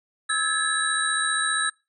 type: tone cluster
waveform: sine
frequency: 1297 / 1648 / 1723 / 3907 / 8630 Hz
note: E6 / G#6 / A6 / B7 / C#9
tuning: -28 / -14 / -37 / -19 / -47 cents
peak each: -28 dBFS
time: 0.29-1.7 s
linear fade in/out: 10 ms
effects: noise-tail reverb RT60 0.3 s tail -26 dB re dry